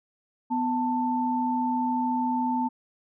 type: tone pair together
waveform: sine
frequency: 249.2 / 887 Hz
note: B3 / A5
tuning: +16 / +14 cents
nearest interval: octave + minor seventh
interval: 2198 cents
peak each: -26 dBFS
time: 0.5-2.69 s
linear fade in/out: 20 ms
effects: none